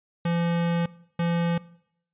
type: tone bursts at uneven times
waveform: square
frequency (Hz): 170.3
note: F3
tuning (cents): -43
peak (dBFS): -23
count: 2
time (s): 0.25-0.86 / 1.19-1.58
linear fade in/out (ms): 5
effects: noise-tail reverb RT60 0.7 s tail -20 dB re dry + resampled to 8000 Hz